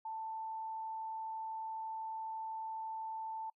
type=tone; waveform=sine; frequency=886 Hz; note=A5; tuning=12 cents sharp; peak=-39 dBFS; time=0.05-3.5 s; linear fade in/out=5 ms; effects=noise-tail reverb RT60 0.1 s tail -26 dB re dry